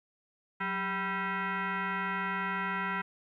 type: tone with frequency modulation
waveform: sine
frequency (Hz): 185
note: F#3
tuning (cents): 0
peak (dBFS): -30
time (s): 0.6-3.02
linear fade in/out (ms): 10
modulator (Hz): 584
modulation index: 3.4
effects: 12-bit

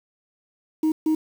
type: tone bursts at uneven times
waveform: sine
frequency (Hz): 313.5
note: D#4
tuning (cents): +13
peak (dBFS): -15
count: 2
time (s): 0.83-0.92 / 1.06-1.15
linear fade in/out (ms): 5
effects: tanh soft clip ceiling -16 dBFS + 7-bit

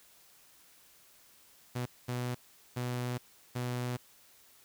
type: tone bursts at uneven times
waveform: sawtooth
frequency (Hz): 123.47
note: B2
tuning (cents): 0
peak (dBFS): -29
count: 4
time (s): 1.75-1.86 / 2.08-2.35 / 2.76-3.18 / 3.55-3.97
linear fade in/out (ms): 10
effects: white hiss -61 dBFS RMS until 4.64 s

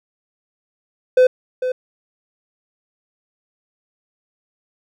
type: tone with echo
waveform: triangle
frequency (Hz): 508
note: B4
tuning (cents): +49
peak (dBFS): -6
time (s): 1.17-1.27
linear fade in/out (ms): 5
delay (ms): 450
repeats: 1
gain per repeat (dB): -10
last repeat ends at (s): 1.72
effects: none

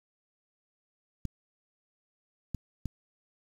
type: clicks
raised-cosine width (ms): 5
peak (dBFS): -21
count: 3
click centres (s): 1.253 / 2.547 / 2.857
effects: 8-bit

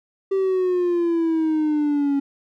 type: exponential sweep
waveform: triangle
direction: down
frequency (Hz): 390 to 277.2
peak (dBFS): -15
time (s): 0.31-2.2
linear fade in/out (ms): 10
effects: tanh soft clip ceiling -11 dBFS

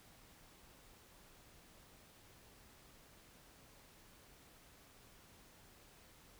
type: silence
effects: pink hiss -63 dBFS RMS until 6.39 s

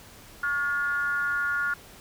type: tone with frequency modulation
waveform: sine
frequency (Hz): 1423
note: F6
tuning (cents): +32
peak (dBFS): -24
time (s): 0.43-1.74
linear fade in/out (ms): 5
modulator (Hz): 303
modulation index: 0.54
effects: pink hiss -49 dBFS RMS until 2 s

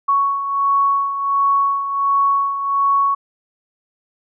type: beating tone pair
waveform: sine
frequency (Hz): 1112 / 1113.4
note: C#6 / C#6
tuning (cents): +5 / +7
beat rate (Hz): 1.4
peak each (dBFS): -15 / -22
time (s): 0.08-3.15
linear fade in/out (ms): 10
effects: none

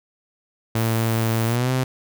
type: tone with pitch glide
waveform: sawtooth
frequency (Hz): 113.2 to 129.28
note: A2 to C3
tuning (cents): +50 to -20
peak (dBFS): -15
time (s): 0.75-1.84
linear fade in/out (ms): 5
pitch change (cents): +230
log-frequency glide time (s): 1.45-1.7
type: noise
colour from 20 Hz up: violet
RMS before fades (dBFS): -35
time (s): 0.76-1.56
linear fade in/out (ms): 5
effects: none

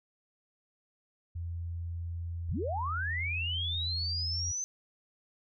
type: tone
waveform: sine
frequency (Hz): 85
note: F2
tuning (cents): -46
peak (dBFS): -34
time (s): 1.35-4.52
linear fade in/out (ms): 10
type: linear sweep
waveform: sine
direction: up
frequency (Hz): 37.6 to 6200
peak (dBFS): -32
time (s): 2.49-4.64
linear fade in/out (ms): 0
effects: none

